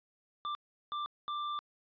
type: tone bursts at uneven times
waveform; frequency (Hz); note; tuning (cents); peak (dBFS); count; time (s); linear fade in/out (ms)
square; 1182; D6; +11; -35; 3; 0.45-0.55 / 0.92-1.06 / 1.28-1.59; 0
effects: resampled to 11025 Hz